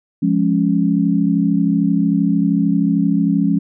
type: chord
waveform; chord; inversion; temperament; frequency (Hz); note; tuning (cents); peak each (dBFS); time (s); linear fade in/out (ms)
sine; Db major; first; equal; 174.61 / 207.7 / 277.2; F3 / Ab3 / Db4; 0 / 0 / 0; -17; 0.22-3.59; 10
effects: none